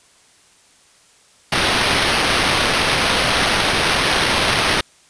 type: noise with sample-and-hold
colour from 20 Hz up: violet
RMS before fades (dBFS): -17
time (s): 1.52-4.81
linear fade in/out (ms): 5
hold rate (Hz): 7350
effects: white hiss -52 dBFS RMS until 5.09 s + resampled to 22050 Hz